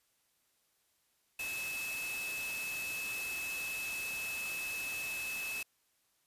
sine tone in noise, 2600 Hz, E7, 24 cents flat, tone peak -37 dBFS, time 1.39-5.63 s, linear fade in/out 5 ms, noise white, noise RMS -43 dBFS, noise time 1.39-5.63 s, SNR +3 dB, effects white hiss -75 dBFS RMS until 6.26 s + resampled to 32000 Hz

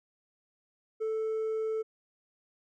triangle tone with hard clipping, 440 Hz, A4, in tune, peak -28 dBFS, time 1-1.83 s, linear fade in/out 20 ms, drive 1 dB, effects none

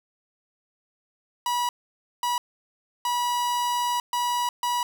45% pulse tone bursts at uneven times, 972 Hz, B5, 28 cents flat, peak -23 dBFS, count 5, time 1.46-1.69 / 2.23-2.38 / 3.05-4 / 4.13-4.49 / 4.63-4.83 s, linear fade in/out 2 ms, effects none

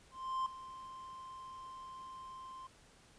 triangle tone with ADSR envelope, 1046.5 Hz, C6, in tune, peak -30 dBFS, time 0.11-2.67 s, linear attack 350 ms, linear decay 3 ms, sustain -15 dB, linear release 4 ms, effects pink hiss -63 dBFS RMS until 3.18 s + resampled to 22050 Hz

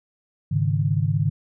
sine chord, Ab suspended fourth, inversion none, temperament equal, 103.83 / 138.59 / 155.56 Hz, Ab2 / Db3 / Eb3, 0 / 0 / 0 cents, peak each -23 dBFS, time 0.51-1.3 s, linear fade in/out 10 ms, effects none

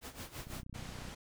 pink noise with tremolo, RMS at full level -44 dBFS, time 0.01-0.64 s, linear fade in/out 50 ms, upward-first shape sine, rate 6 Hz, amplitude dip 80%
click train, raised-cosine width 5 ms, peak -35 dBFS, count 20, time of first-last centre 0.47-1.085 s, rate 30.9 Hz
pink low-pass noise, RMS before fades -48 dBFS, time 0.74-1.15 s, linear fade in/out 10 ms, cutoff 7800 Hz, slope 12 dB/octave
effects none

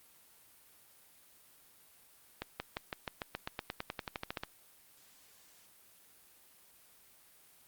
accelerating click train, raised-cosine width 0.3 ms, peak -20 dBFS, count 19, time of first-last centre 2.42-4.435 s, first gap 180 ms, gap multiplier 0.94, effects white hiss -62 dBFS RMS until 7.67 s + Opus 32 kbps

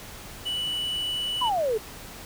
triangle tone, 2960 Hz, F#7, in tune, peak -25 dBFS, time 0.45-1.5 s, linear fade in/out 20 ms
sine exponential sweep, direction down, 1046.5 to 415.3 Hz, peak -22 dBFS, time 1.41-1.78 s, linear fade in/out 10 ms
effects pink hiss -42 dBFS RMS until 2.25 s

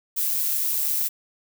violet noise with amplitude modulation, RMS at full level -22 dBFS, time 0.16-1.09 s, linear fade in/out 20 ms, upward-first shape sine, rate 148 Hz, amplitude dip 45%, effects none

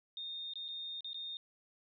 sine tone with dropouts, 3666 Hz, A#7, 30 cents flat, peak -40 dBFS, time 0.17-1.37 s, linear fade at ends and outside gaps 1 ms, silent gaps 0.536-0.556 / 0.682-0.686 / 1.007-1.045 / 1.132-1.144 s, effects none

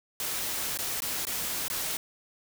white noise with dropouts, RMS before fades -32 dBFS, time 0.2-1.97 s, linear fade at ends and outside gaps 1 ms, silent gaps 0.774-0.788 / 1.004-1.021 / 1.252-1.269 / 1.682-1.7 s, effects none

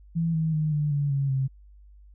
sine tone with pitch steps, 165.6 / 159.77 / 154.15 / 148.73 / 143.5 / 138.45 / 133.58 Hz, E3 / D#3 / D#3 / D3 / D3 / C#3 / C3, +8 / +46 / -16 / +22 / -40 / -2 / +36 cents, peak -22 dBFS, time 0.15-1.48 s, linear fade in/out 20 ms, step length 190 ms, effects added 50 Hz sine -48 dBFS peak until 2.14 s

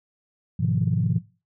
sine chord, F half-diminished seventh, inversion first, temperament just, 104.77 / 125.72 / 157.15 / 174.61 Hz, Ab2 / Cb3 / Eb3 / F3, +16 / +31 / +18 / 0 cents, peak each -25 dBFS, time 0.59-1.19 s, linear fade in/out 10 ms, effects noise-tail reverb RT60 0.3 s tail -17 dB re dry + tanh soft clip ceiling -10 dBFS

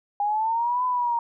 sine linear two-way sweep, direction up then down, 810 to 1009 to 931 Hz, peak -21 dBFS, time 0.2-1.19 s, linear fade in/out 2 ms, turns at 0.85 s, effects none

